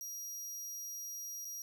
sawtooth tone with dropouts, 5730 Hz, F8, 44 cents sharp, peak -39 dBFS, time 0.01-1.62 s, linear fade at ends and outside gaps 1 ms, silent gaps 1.447-1.452 s, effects none

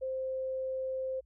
sine tone, 523.3 Hz, C5, in tune, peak -32 dBFS, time 0.01-1.21 s, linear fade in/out 20 ms, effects added 58 Hz sine -62 dBFS peak until 1.25 s

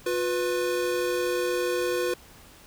square tone pair together, 357.4 / 493.9 Hz, F4 / B4, +40 / 0 cents, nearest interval tritone, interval 560 cents, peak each -28 / -28 dBFS, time 0.06-2.14 s, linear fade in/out 5 ms, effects pink hiss -51 dBFS RMS until 2.66 s

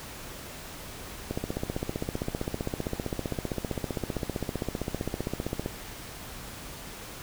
click train, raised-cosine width 2 ms, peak -16 dBFS, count 68, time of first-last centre 1.31-5.661 s, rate 15.4 Hz, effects pink hiss -42 dBFS RMS until 7.22 s

